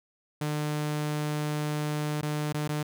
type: tone with dropouts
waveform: sawtooth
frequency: 150 Hz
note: D3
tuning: 37 cents sharp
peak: -24 dBFS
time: 0.41-2.83 s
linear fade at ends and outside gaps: 5 ms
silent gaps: 2.214-2.227 / 2.527-2.543 / 2.678-2.69 s
effects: none